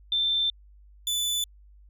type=tone pair in turn; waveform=sine / sawtooth; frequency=3559 / 3490 Hz; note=A7 / A7; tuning=+19 / -15 cents; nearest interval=unison; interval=34 cents; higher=first; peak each=-22 dBFS; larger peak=neither; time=0.12-0.5 / 1.07-1.44 s; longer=first; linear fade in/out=2 ms; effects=added 50 Hz sine -50 dBFS peak until 1.89 s